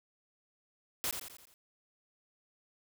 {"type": "noise with echo", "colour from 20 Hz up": "white", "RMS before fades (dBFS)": -34, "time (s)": [1.04, 1.11], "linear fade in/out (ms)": 0, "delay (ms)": 86, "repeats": 5, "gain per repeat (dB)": -6, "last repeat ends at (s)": 1.54, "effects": []}